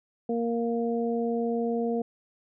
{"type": "harmonic tone", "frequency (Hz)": 233.1, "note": "A#3", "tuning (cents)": 0, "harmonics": [1, 2, 3], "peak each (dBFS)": [-28, -28, -35], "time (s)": [0.29, 2.02], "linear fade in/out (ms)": 5, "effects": []}